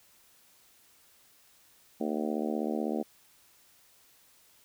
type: harmonic tone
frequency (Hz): 76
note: D#2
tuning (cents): -40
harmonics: 3 / 4 / 5 / 6 / 7 / 8 / 9 / 10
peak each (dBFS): -33 / -35 / -37 / -39 / -40 / -41 / -42 / -43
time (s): 2-3.03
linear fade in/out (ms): 10
effects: white hiss -62 dBFS RMS until 4.64 s